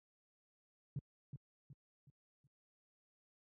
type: tone with echo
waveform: sine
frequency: 138.59 Hz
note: C#3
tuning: in tune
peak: -36 dBFS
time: 0.96-0.99 s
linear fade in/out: 2 ms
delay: 370 ms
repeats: 4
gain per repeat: -8 dB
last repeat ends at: 2.47 s
effects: tanh soft clip ceiling -33 dBFS + high-pass 60 Hz 12 dB/octave